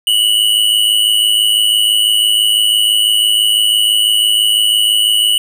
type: tone pair together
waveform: square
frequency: 2893 / 2999 Hz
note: F#7 / F#7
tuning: -40 / +23 cents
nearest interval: minor second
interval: 63 cents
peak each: -13 dBFS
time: 0.07-5.38 s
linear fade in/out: 2 ms
effects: none